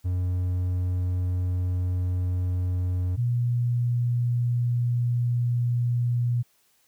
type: tone pair in turn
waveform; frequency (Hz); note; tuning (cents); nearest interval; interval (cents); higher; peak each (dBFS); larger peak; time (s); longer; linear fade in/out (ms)
triangle / sine; 90.4 / 120.67; F#2 / B2; -40 / -40; perfect fourth; 500; second; -21; neither; 0.04-3.17 / 3.17-6.43; second; 20
effects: white hiss -65 dBFS RMS until 6.87 s